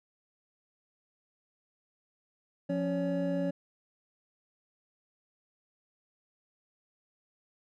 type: tone cluster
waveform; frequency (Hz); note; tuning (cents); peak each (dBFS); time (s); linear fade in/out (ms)
triangle; 176.3 / 277 / 565; F3 / C#4 / C#5; +17 / -1 / +33; -31; 2.69-3.51; 10
effects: none